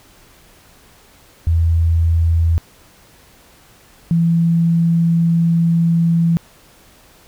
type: tone pair in turn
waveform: sine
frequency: 82.8 / 167.43 Hz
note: E2 / E3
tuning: +8 / +27 cents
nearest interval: octave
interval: 1219 cents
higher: second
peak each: -11 dBFS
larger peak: neither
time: 1.47-2.58 / 4.11-6.37 s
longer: second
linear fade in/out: 0 ms
effects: pink hiss -48 dBFS RMS until 7.27 s